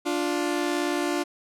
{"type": "tone pair together", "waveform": "sawtooth", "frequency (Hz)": [293.2, 351.7], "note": ["D4", "F4"], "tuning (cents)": [-3, 12], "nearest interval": "minor third", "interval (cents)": 315, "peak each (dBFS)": -23, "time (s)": [0.05, 1.24], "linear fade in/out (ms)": 20, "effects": ["low-pass 11000 Hz 12 dB/octave"]}